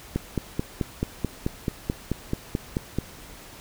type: click train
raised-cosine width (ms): 3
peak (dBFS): -11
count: 14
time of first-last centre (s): 0.16-2.986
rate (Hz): 4.6
effects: pink hiss -45 dBFS RMS until 3.6 s